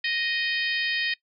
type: harmonic tone with a mistuned harmonic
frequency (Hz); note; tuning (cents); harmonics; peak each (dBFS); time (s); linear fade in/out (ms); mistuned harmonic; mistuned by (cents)
622.3; D#5; 0; 3 / 4 / 5 / 6 / 7 / 8; -28 / -30 / -32 / -34 / -35 / -36; 0.04-1.14; 5; 8; -17
effects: noise-tail reverb RT60 0.1 s tail -20 dB re dry